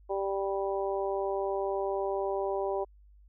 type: harmonic tone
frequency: 196 Hz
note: G3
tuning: in tune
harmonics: 2 / 3 / 4 / 5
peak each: -31 / -34 / -36 / -39 dBFS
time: 0.09-2.85 s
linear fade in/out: 20 ms
effects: added 50 Hz sine -54 dBFS peak until 3.28 s